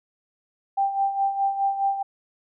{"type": "tone with tremolo", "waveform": "sine", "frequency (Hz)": 788, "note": "G5", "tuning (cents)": 9, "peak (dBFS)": -18, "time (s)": [0.77, 2.03], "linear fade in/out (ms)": 10, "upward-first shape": "sine", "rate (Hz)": 4.8, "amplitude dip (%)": 65, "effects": []}